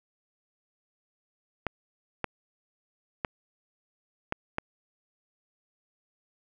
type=clicks; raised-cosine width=0.5 ms; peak=-13 dBFS; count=5; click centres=1.667 / 2.243 / 3.248 / 4.324 / 4.584 s; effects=none